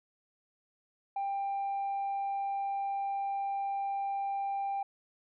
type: tone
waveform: sine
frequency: 792 Hz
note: G5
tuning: 18 cents sharp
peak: -29 dBFS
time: 1.16-4.83 s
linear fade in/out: 5 ms
effects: tanh soft clip ceiling -29 dBFS